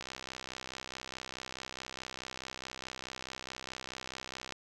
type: click train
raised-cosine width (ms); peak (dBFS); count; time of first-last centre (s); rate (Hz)
0.2; -23; 293; 0.01-4.523; 64.7
effects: none